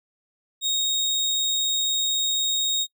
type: tone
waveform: 30% pulse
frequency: 3746 Hz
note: A#7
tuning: 8 cents sharp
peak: -19 dBFS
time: 0.61-2.87 s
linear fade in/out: 50 ms
effects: noise-tail reverb RT60 0.1 s tail -22 dB re dry